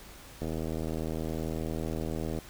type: click train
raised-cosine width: 2 ms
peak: -21 dBFS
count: 158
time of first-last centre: 0.42-2.387 s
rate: 79.8 Hz
effects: added 50 Hz sine -54 dBFS peak until 2.49 s + pink hiss -50 dBFS RMS until 2.49 s